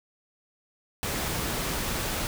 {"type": "noise", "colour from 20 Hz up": "pink", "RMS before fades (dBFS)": -30, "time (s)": [1.03, 2.27], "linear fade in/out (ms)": 0, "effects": []}